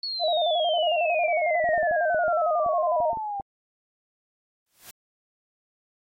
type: exponential sweep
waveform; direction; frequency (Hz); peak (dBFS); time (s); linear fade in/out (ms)
sine; down; 4435 to 784; -28; 0.03-3.41; 2
type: tone with vibrato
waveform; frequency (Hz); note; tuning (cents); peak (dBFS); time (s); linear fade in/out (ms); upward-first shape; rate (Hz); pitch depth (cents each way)
sine; 659.3; E5; 0; -21; 0.19-3.15; 50; square; 11; 98
type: clicks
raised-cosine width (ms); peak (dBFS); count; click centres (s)
2; -28; 12; 1.641 / 1.69 / 1.778 / 1.831 / 1.911 / 2.146 / 2.281 / 2.663 / 3.003 / 3.131 / 3.172 / 3.399
type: noise with exponential growth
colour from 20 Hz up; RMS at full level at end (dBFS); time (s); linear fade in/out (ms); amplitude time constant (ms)
white; -40; 4.66-4.91; 5; 53
effects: AAC 48 kbps